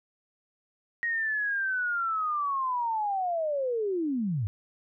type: linear sweep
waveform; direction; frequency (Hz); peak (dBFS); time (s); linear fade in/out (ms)
sine; down; 1887 to 91.6; -26; 1.03-4.47; 0
effects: none